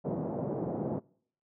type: band-pass noise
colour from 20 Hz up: pink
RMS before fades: -34 dBFS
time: 0.04-1 s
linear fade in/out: 20 ms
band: 140 to 690 Hz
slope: 24 dB/octave
effects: noise-tail reverb RT60 0.6 s tail -25 dB re dry